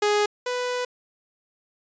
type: tone pair in turn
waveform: sawtooth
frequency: 415.9 / 495.5 Hz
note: G#4 / B4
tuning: +2 / +6 cents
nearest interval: minor third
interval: 304 cents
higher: second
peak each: -15 / -21 dBFS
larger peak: first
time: 0.02-0.26 / 0.46-0.85 s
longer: second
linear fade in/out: 5 ms
effects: resampled to 16000 Hz

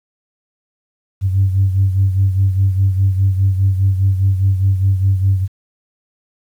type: beating tone pair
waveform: sine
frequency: 95.7 / 100.6 Hz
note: G2 / G2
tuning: -41 / +45 cents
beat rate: 4.9 Hz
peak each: -11 / -18 dBFS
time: 1.21-5.48 s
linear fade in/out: 50 ms
effects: tanh soft clip ceiling -5 dBFS + 8-bit

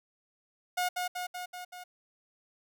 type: tone with echo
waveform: sawtooth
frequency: 721 Hz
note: F#5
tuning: 45 cents flat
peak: -24 dBFS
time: 0.77-0.89 s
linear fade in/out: 10 ms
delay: 190 ms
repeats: 5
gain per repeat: -3 dB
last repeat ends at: 1.84 s
effects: none

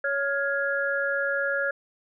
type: tone cluster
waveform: sine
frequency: 558 / 1410 / 1666 Hz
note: C#5 / F6 / G#6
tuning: +11 / +16 / +5 cents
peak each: -28 dBFS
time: 0.04-1.71 s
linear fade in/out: 5 ms
effects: none

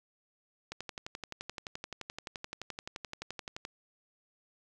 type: click train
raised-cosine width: 0.2 ms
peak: -22 dBFS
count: 35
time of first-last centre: 0.72-3.651 s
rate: 11.6 Hz
effects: none

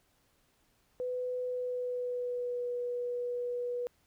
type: tone with pitch glide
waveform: sine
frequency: 500 to 487.5 Hz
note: B4 to B4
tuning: +21 to -23 cents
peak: -32 dBFS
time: 1-3.87 s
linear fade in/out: 0 ms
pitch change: -44 cents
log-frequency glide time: 1.43-2.68 s
effects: pink hiss -71 dBFS RMS until 4.06 s

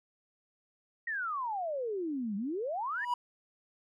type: exponential two-way sweep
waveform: sine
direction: down then up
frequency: 1910 to 192.8 to 1910 Hz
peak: -32 dBFS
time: 1.07-3.05 s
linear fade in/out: 5 ms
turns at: 2.36 s
type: tone with exponential growth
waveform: triangle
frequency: 974 Hz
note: B5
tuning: 24 cents flat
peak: -23 dBFS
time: 2.89-3.14 s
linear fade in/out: 5 ms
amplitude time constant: 53 ms
effects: none

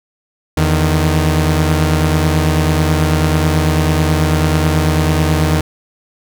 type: tone pair together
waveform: sawtooth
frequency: 81.68 / 154.2 Hz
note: E2 / D#3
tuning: -15 / -15 cents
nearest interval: major seventh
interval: 1100 cents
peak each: -10 dBFS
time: 0.57-5.61 s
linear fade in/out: 5 ms
effects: none

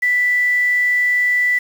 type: tone with quantisation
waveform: sine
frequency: 1975.5 Hz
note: B6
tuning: in tune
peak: -13 dBFS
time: 0.02-1.59 s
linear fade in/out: 10 ms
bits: 6
effects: none

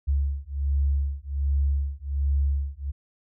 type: beating tone pair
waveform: sine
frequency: 69.3 / 70.6 Hz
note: C#2 / C#2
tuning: 0 / +32 cents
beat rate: 1.3 Hz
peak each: -25 dBFS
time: 0.07-2.92 s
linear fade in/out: 20 ms
effects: none

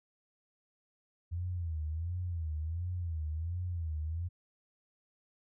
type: tone with vibrato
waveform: sine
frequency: 83.3 Hz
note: E2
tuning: 19 cents sharp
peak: -33 dBFS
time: 1.31-4.29 s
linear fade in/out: 20 ms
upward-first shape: sine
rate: 1.4 Hz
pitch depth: 140 cents each way
effects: none

